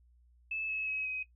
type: tone with pitch steps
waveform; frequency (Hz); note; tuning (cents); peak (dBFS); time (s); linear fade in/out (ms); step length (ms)
sine; 2615 / 2585 / 2555 / 2526; E7 / E7 / D#7 / D#7; -15 / -34 / +45 / +26; -33; 0.51-1.23; 5; 180
effects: noise-tail reverb RT60 0.1 s tail -17 dB re dry + added 60 Hz sine -61 dBFS peak until 1.35 s